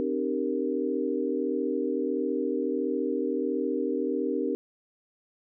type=chord; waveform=sine; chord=C minor seventh; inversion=none; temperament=equal with one note detuned; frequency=261.6 / 303.1 / 392 / 466.2 Hz; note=C4 / Eb4 / G4 / Bb4; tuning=0 / -45 / 0 / 0 cents; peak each=-31 dBFS; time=0-4.55 s; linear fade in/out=0 ms; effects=none